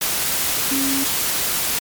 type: tone in noise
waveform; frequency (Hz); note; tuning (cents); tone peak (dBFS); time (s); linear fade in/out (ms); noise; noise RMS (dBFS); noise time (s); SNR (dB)
sine; 272.3; C#4; -31; -21; 0.71-1.04; 5; white; -21; 0.01-1.79; -3
effects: MP3 96 kbps